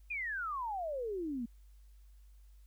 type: exponential sweep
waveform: sine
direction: down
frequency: 2512 to 224.1 Hz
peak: -35 dBFS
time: 0.1-1.46 s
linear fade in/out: 10 ms
effects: added 50 Hz sine -55 dBFS peak until 2.66 s + white hiss -75 dBFS RMS until 2.66 s